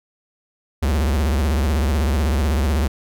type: tone with vibrato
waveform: square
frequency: 72.1 Hz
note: D2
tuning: 31 cents flat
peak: -17 dBFS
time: 0.82-2.88 s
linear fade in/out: 10 ms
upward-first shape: triangle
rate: 16 Hz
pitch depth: 270 cents each way
effects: none